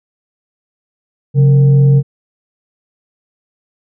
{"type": "tone with frequency modulation", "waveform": "sine", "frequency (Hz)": 137.9, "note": "C#3", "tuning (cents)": -9, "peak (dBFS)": -5, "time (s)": [1.34, 2.03], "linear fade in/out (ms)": 50, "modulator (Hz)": 320, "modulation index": 0.31, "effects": []}